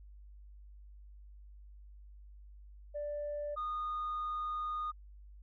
sine tone pair in turn, 587.3 / 1229.1 Hz, D5 / D#6, 0 / -22 cents, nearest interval octave + minor second, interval 1278 cents, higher second, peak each -35 / -33 dBFS, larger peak second, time 2.94-3.56 / 3.56-4.92 s, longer second, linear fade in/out 20 ms, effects tanh soft clip ceiling -32 dBFS + added 50 Hz sine -51 dBFS peak until 5.42 s

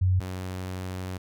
sine / sawtooth tone pair in turn, 92.5 / 92.5 Hz, F#2 / F#2, 0 / 0 cents, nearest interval unison, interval 0 cents, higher neither, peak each -19 / -28 dBFS, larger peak first, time 0.01-0.2 / 0.2-1.18 s, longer second, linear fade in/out 10 ms, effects none

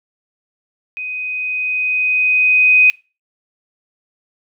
sine tone with level ramp, 2504 Hz, D#7, 10 cents sharp, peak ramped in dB -23 to -6 dBFS, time 0.97-2.9 s, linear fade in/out 0 ms, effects noise-tail reverb RT60 0.3 s tail -24 dB re dry

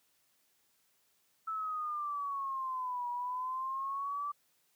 sine exponential two-way sweep, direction down then up, 1318.5 to 964 to 1169 Hz, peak -34 dBFS, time 1.47-4.32 s, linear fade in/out 10 ms, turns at 3.09 s, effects white hiss -73 dBFS RMS until 4.75 s + high-pass 80 Hz 12 dB/octave

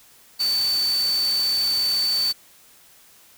sine tone in noise, 4533 Hz, C#8, 38 cents sharp, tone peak -19 dBFS, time 0.39-2.33 s, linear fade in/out 20 ms, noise white, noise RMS -33 dBFS, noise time 0.39-2.33 s, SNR +11 dB, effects white hiss -52 dBFS RMS until 3.37 s

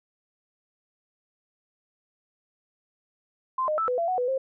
sine tone with pitch steps, 1040 / 613 / 1317 / 498.1 / 677 / 739 / 494.5 / 530 Hz, C6 / D#5 / E6 / B4 / E5 / F#5 / B4 / C5, -11 / -26 / -2 / +15 / +46 / -2 / +2 / +22 cents, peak -23 dBFS, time 3.58-4.38 s, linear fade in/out 5 ms, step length 100 ms, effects none

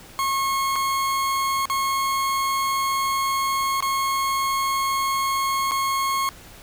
40% pulse tone with dropouts, 1087 Hz, C#6, 34 cents flat, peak -20 dBFS, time 0.19-6.29 s, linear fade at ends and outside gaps 0 ms, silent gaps 0.757-0.761 / 1.655-1.699 / 3.805-3.825 / 5.711-5.718 s, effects pink hiss -45 dBFS RMS until 6.62 s

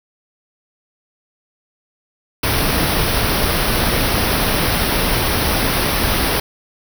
pink band-stop noise, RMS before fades -17 dBFS, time 2.43-6.4 s, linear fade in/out 5 ms, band 5800 to 9100 Hz, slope 96 dB/octave, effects none

